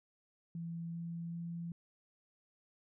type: tone with pitch steps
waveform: sine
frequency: 167.6 / 168.57 / 169.55 Hz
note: E3 / E3 / E3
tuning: +29 / +39 / +49 cents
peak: -39 dBFS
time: 0.55-1.72 s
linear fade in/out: 2 ms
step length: 390 ms
effects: none